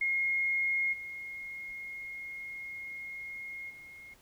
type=tone with level steps; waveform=sine; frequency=2148 Hz; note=C7; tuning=45 cents sharp; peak=-27 / -39 / -47 dBFS; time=0.01-4.14 s; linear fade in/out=5 ms; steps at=0.92 / 3.69 s; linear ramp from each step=20 ms; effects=pink hiss -62 dBFS RMS until 4.21 s